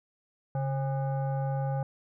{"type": "tone with frequency modulation", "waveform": "sine", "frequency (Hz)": 138.59, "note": "C#3", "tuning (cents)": 0, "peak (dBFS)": -27, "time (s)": [0.55, 1.83], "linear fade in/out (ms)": 2, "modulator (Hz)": 676, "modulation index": 0.71, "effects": []}